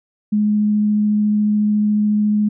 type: tone with vibrato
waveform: sine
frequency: 210 Hz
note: G#3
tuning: 19 cents sharp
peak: -13 dBFS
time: 0.32-2.49 s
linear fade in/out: 10 ms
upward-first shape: triangle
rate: 14 Hz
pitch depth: 8 cents each way
effects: none